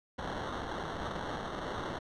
white noise with sample-and-hold, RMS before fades -38 dBFS, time 0.18-1.99 s, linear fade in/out 10 ms, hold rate 2450 Hz, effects low-pass 4000 Hz 12 dB/octave

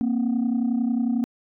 sine tone pair together, 233.1 / 264.2 Hz, A#3 / C4, 0 / +17 cents, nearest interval major second, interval 217 cents, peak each -20 / -23 dBFS, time 0.01-1.24 s, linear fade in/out 0 ms, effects tanh soft clip ceiling -17 dBFS

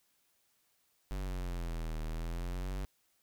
square exponential two-way sweep, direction down then up, 48.58 to 38.89 to 48.58 Hz, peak -36 dBFS, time 1.11-2.85 s, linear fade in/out 0 ms, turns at 2 s, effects white hiss -74 dBFS RMS until 3.22 s

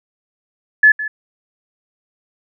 sine tone with echo, 1720 Hz, A6, 40 cents flat, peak -5 dBFS, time 0.83-0.92 s, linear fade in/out 5 ms, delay 160 ms, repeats 1, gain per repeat -15 dB, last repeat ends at 1.08 s, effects none

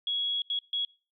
sine tone bursts at uneven times, 3335 Hz, G#7, 7 cents sharp, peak -27 dBFS, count 3, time 0.07-0.42 / 0.5-0.59 / 0.73-0.85 s, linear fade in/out 2 ms, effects noise-tail reverb RT60 0.4 s tail -25 dB re dry

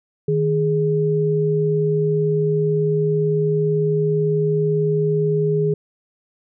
sine tone pair together, 155.56 / 415.3 Hz, D#3 / G#4, 0 / 0 cents, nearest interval octave + perfect fourth, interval 1700 cents, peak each -19 / -18 dBFS, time 0.28-5.74 s, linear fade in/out 5 ms, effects none

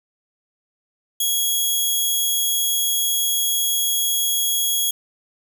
10% pulse tone, 3322 Hz, G#7, in tune, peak -10 dBFS, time 1.2-4.91 s, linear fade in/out 5 ms, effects none

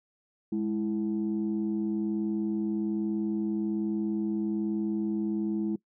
sine tone pair together, 208.4 / 329.6 Hz, G#3 / E4, +6 / 0 cents, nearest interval minor sixth, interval 794 cents, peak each -28 / -29 dBFS, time 0.52-5.76 s, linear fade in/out 5 ms, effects noise-tail reverb RT60 0.1 s tail -21 dB re dry + tanh soft clip ceiling -21 dBFS

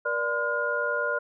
sine tone cluster, 477.7 / 587 / 1025 / 1424 Hz, A#4 / D5 / C6 / F6, +42 / -1 / -36 / +33 cents, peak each -32 / -30 / -34 / -27 dBFS, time 0.05-1.19 s, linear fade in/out 10 ms, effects none

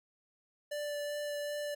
square tone with vibrato, 586 Hz, D5, 4 cents flat, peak -36 dBFS, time 0.71-1.75 s, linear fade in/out 10 ms, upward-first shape sine, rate 2.6 Hz, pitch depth 9 cents each way, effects none

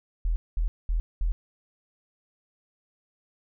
sine tone bursts, 41.12 Hz, E1, 4 cents flat, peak -22 dBFS, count 4, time 0.25-1.32 s, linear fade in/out 0 ms, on 110 ms, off 210 ms, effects none

